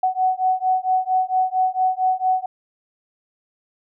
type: beating tone pair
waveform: sine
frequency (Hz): 744 / 748.4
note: F#5 / F#5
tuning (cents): +9 / +20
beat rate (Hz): 4.4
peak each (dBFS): -20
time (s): 0.03-2.46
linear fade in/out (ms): 5
effects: none